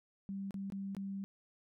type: tone with dropouts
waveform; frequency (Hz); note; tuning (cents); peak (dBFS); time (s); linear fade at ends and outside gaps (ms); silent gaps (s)
sine; 196; G3; 0; -38; 0.29-1.24; 0; 0.508-0.542 / 0.701-0.722 / 0.949-0.967
effects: none